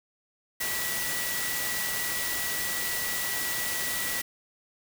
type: tone in noise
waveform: sine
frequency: 1946 Hz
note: B6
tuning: 26 cents flat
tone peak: -34 dBFS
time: 0.6-4.22 s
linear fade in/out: 10 ms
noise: white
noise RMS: -31 dBFS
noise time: 0.6-4.22 s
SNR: -6 dB
effects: none